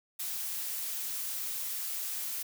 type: noise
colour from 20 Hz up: blue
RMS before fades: -36 dBFS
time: 0.19-2.43 s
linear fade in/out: 10 ms
effects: none